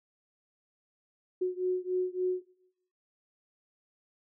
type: beating tone pair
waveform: sine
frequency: 364.9 / 368.4 Hz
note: F#4 / F#4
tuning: -24 / -7 cents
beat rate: 3.5 Hz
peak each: -31 dBFS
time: 1.41-2.42 s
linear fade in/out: 10 ms
effects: noise-tail reverb RT60 0.8 s tail -18 dB re dry